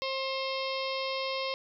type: harmonic tone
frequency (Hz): 532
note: C5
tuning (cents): +29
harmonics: 1 / 2 / 4 / 5 / 6 / 7 / 8 / 9 / 10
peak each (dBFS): -34 / -37 / -40 / -41 / -42 / -42 / -43 / -44 / -44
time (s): 0.02-1.54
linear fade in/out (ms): 0
effects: none